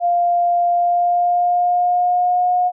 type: tone with pitch glide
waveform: sine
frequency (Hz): 698.5 to 720.6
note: F5 to F#5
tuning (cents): 0 to -46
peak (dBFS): -13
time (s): 0-2.72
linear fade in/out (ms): 50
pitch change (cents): +54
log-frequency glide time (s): 0.7-2.51
effects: none